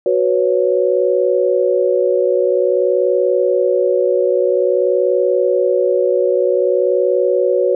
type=chord; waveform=sine; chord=F# suspended fourth; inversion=none; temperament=equal; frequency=370 / 493.9 / 554.4 Hz; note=F#4 / B4 / C#5; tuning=0 / 0 / 0 cents; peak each=-16 dBFS; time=0.06-7.75 s; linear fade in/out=2 ms; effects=none